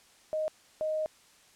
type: tone bursts at uneven times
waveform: sine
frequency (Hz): 622.3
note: D#5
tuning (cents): 0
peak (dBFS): -28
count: 2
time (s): 0.33-0.48 / 0.81-1.06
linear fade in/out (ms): 0
effects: white hiss -60 dBFS RMS until 1.55 s + low-pass 9000 Hz 12 dB/octave